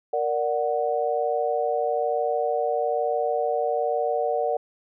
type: chord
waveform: sine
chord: Bb augmented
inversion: none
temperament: equal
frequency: 466.2 / 587.3 / 740 Hz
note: Bb4 / D5 / F#5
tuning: 0 / 0 / 0 cents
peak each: -26 / -26 / -26 dBFS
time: 0.13-4.57 s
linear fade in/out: 5 ms
effects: none